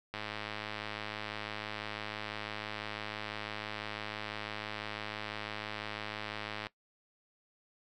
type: click train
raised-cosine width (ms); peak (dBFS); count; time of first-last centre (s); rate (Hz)
0.3; -22; 693; 0.14-6.668; 106
effects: noise-tail reverb RT60 0.1 s tail -18 dB re dry